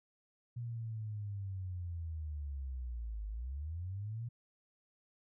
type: linear two-way sweep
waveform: sine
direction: down then up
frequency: 120.5 to 50.6 to 120.5 Hz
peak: -38 dBFS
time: 0.56-4.29 s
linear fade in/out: 10 ms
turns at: 3.28 s
effects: none